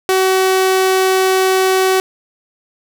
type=tone; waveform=sawtooth; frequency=377.5 Hz; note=F#4; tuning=35 cents sharp; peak=-7 dBFS; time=0.09-2 s; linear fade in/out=0 ms; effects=none